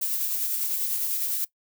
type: noise with tremolo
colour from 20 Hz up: violet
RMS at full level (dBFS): -26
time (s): 0.01-1.45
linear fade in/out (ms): 10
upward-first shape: sine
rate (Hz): 10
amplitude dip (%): 30
effects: noise-tail reverb RT60 0.1 s tail -19 dB re dry